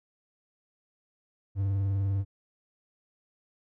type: tone with vibrato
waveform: triangle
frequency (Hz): 98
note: G2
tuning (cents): 0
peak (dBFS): -23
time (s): 1.55-2.25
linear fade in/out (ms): 50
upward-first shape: square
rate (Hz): 20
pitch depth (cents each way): 43
effects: none